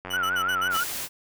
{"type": "click train", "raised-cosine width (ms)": 0.5, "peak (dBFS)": -20, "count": 67, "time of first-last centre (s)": [0.05, 0.765], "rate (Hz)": 92.3}
{"type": "tone bursts", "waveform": "40% pulse", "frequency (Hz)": 2960, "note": "F#7", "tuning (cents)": 0, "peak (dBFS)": -29, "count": 6, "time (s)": [0.1, 0.81], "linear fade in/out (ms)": 10, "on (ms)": 70, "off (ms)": 58}
{"type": "tone with vibrato", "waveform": "sine", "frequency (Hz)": 1396.9, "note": "F6", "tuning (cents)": 0, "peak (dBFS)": -23, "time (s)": [0.13, 0.84], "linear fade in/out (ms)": 10, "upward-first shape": "triangle", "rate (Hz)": 5.9, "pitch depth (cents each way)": 150}
{"type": "noise", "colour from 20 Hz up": "white", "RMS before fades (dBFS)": -32, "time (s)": [0.7, 1.09], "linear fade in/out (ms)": 50}
{"effects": []}